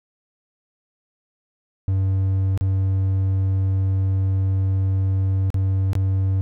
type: tone with dropouts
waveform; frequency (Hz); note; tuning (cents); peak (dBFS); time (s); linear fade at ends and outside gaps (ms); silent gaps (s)
triangle; 95.8; G2; -39; -15; 1.88-6.41; 0; 2.576-2.61 / 5.503-5.543 / 5.932-5.953
effects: none